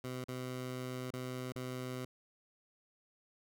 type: tone with dropouts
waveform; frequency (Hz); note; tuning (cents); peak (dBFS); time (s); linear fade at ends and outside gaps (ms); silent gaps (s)
15% pulse; 127.3; C3; -47; -33; 0.04-2.05; 2; 0.242-0.284 / 1.106-1.136 / 1.522-1.558
effects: none